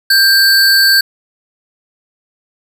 square tone pair together, 1583 / 4477 Hz, G6 / C#8, +17 / +16 cents, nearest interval octave + tritone, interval 1799 cents, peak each -10 dBFS, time 0.1-1.01 s, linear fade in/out 5 ms, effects none

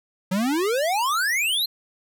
square exponential sweep, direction up, 178.3 to 4242 Hz, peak -21 dBFS, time 0.31-1.66 s, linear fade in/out 10 ms, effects none

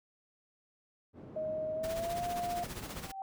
white band-pass noise, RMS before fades -49 dBFS, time 1.13-3.07 s, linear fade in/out 50 ms, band 100 to 300 Hz, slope 12 dB/octave
sine tone with pitch glide, 625 to 701.5 Hz, D#5 to F5, +8 to +8 cents, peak -33 dBFS, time 1.36-2.64 s, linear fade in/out 5 ms, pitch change +200 cents, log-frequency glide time 1.74-2.21 s
pink noise with tremolo, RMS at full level -41 dBFS, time 1.83-3.12 s, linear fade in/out 10 ms, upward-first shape sine, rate 15 Hz, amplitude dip 65%
sine tone with exponential growth, 775 Hz, G5, 20 cents flat, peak -35 dBFS, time 2.84-3.22 s, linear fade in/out 1 ms, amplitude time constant 82 ms
effects none

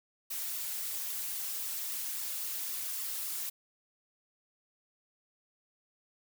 blue noise with flanger, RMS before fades -37 dBFS, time 0.3-3.5 s, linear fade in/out 10 ms, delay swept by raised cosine 1.2 to 5.9 ms, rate 3.7 Hz, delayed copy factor -0.85, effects none

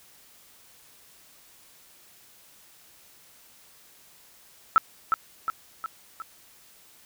sine tone with echo, 1318.5 Hz, E6, in tune, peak -13 dBFS, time 4.76-4.78 s, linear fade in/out 0 ms, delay 360 ms, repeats 4, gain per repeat -5 dB, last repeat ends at 6.22 s, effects white hiss -55 dBFS RMS until 7.05 s

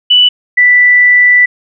sine tone pair in turn, 2970 / 1974.8 Hz, F#7 / B6, +6 / -1 cents, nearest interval perfect fifth, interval 707 cents, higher first, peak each -3 dBFS, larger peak neither, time 0.1-0.29 / 0.57-1.46 s, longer second, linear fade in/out 10 ms, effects none

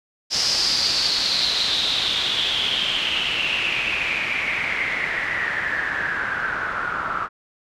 white noise with low-pass filter sweep, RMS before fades -23 dBFS, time 0.3-7.29 s, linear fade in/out 50 ms, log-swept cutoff 5200 to 1300 Hz, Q 7.1, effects none

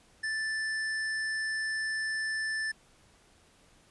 sine tone with hard clipping, 1760 Hz, A6, in tune, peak -32 dBFS, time 0.23-2.72 s, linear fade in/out 10 ms, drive 12 dB, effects pink hiss -62 dBFS RMS until 3.9 s + resampled to 24000 Hz

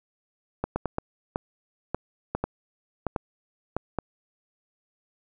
clicks, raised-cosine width 1 ms, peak -12 dBFS, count 12, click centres 0.64 / 0.76 / 0.857 / 0.984 / 1.359 / 1.946 / 2.35 / 2.44 / 3.067 / 3.162 / 3.766 / 3.987 s, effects none

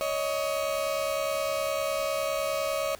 35% pulse tone pair together, 560.2 / 630 Hz, C#5 / D#5, +18 / +21 cents, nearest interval major second, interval 203 cents, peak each -28 dBFS, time 0.01-2.95 s, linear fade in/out 0 ms, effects pink hiss -50 dBFS RMS until 2.99 s

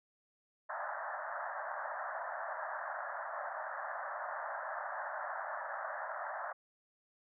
pink band-pass noise, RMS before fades -41 dBFS, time 0.69-6.53 s, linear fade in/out 10 ms, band 580 to 1800 Hz, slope 96 dB/octave, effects none

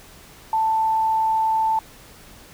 sine tone, 884 Hz, A5, 8 cents sharp, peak -17 dBFS, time 0.53-1.79 s, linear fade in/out 2 ms, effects pink hiss -46 dBFS RMS until 2.53 s

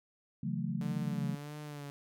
sine chord, F# minor seventh, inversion second, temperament just, 138.75 / 166.5 / 185 / 222 Hz, C#3 / E3 / F#3 / A3, +2 / +18 / 0 / +16 cents, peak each -38 dBFS, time 0.43-1.35 s, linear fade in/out 5 ms
sawtooth tone with vibrato, 146.1 Hz, D3, 9 cents flat, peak -38 dBFS, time 0.81-1.9 s, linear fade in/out 0 ms, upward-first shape sine, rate 1.6 Hz, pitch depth 47 cents each way
effects none

